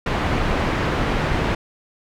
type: low-pass noise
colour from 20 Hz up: pink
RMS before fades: -21 dBFS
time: 0.06-1.55 s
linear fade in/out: 5 ms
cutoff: 2300 Hz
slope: 12 dB/octave
effects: none